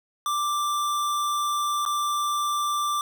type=tone with dropouts; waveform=square; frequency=1178 Hz; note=D6; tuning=5 cents sharp; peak=-24 dBFS; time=0.26-3.01 s; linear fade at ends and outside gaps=1 ms; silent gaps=1.852-1.861 s; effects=none